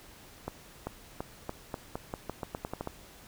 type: accelerating click train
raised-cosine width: 1 ms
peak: -20 dBFS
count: 14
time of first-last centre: 0.48-2.874 s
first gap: 390 ms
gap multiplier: 0.86
effects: pink hiss -53 dBFS RMS until 3.27 s